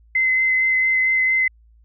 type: tone with vibrato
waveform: sine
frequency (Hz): 2054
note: C7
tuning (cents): -33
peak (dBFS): -15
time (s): 0.15-1.48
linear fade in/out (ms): 5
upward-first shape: sine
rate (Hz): 4.4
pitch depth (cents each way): 12
effects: added 56 Hz sine -49 dBFS peak until 1.84 s